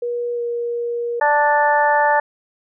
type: tone with pitch glide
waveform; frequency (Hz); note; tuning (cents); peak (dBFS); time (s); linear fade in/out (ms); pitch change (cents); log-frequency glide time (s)
sine; 480 to 474.2; B4 to A#4; -49 to +30; -20; 0.02-1.2; 5; -21; 0.34-0.41
type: harmonic tone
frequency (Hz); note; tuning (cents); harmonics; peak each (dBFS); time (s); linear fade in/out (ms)
293.7; D4; 0; 2 / 3 / 4 / 5 / 6; -19 / -15 / -27 / -26 / -20; 1.21-2.2; 5
effects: none